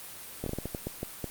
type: slowing click train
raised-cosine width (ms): 2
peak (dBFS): -19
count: 10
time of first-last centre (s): 0.44-1.243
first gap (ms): 23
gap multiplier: 1.32
effects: white hiss -44 dBFS RMS until 1.3 s + Opus 32 kbps